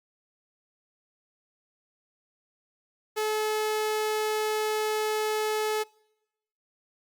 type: tone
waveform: sawtooth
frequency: 430 Hz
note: A4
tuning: 40 cents flat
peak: -22 dBFS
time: 3.16-5.84 s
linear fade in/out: 20 ms
effects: noise-tail reverb RT60 0.9 s tail -25 dB re dry + Opus 48 kbps